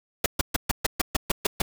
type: noise bursts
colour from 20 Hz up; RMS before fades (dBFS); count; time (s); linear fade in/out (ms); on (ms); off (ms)
pink; -22; 10; 0.24-1.62; 5; 21; 130
effects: none